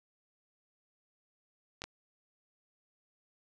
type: clicks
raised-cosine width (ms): 0.2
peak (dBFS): -23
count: 2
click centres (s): 1.819 / 1.84
effects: none